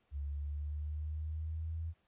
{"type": "exponential sweep", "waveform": "sine", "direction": "up", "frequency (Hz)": [70.5, 82.41], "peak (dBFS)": -36, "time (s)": [0.11, 1.94], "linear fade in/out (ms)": 50, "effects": ["pink hiss -75 dBFS RMS until 2.07 s", "resampled to 8000 Hz"]}